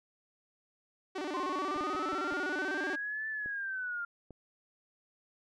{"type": "tone with vibrato", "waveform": "sawtooth", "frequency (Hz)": 335.5, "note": "E4", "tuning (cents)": 31, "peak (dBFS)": -31, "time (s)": [1.15, 2.96], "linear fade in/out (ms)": 10, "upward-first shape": "square", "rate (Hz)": 16, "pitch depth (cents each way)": 210}
{"type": "linear two-way sweep", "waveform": "sine", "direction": "up then down", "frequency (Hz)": [1036, 1763, 1389], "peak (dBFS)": -34, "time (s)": [1.34, 4.05], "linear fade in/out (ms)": 5, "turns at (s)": 3.28}
{"type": "clicks", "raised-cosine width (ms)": 2, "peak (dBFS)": -35, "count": 7, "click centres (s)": [1.762, 1.81, 1.949, 2.131, 2.323, 3.46, 4.307]}
{"effects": ["low-pass 5000 Hz 12 dB/octave"]}